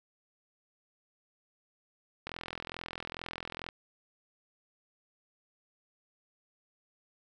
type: click train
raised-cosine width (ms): 0.3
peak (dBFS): -22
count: 61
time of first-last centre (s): 2.27-3.688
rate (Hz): 42.3
effects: none